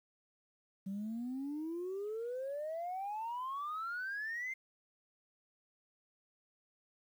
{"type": "exponential sweep", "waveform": "sine", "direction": "up", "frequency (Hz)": [189.6, 2118], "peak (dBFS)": -36, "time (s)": [0.86, 4.54], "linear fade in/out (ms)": 10, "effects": ["tanh soft clip ceiling -34 dBFS", "11-bit"]}